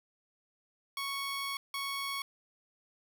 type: tone bursts at uneven times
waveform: 15% pulse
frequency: 1108.7 Hz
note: C#6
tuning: in tune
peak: -28 dBFS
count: 2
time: 0.97-1.57 / 1.74-2.22 s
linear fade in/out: 2 ms
effects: none